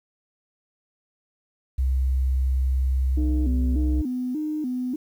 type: tone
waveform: sine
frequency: 65.41 Hz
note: C2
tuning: in tune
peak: -18 dBFS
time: 1.78-4.02 s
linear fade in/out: 10 ms
type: tone with vibrato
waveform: sine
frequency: 277.2 Hz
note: C#4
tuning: in tune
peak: -24 dBFS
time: 3.17-4.96 s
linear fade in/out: 5 ms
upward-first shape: square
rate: 1.7 Hz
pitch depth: 170 cents each way
effects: tanh soft clip ceiling -15 dBFS + 9-bit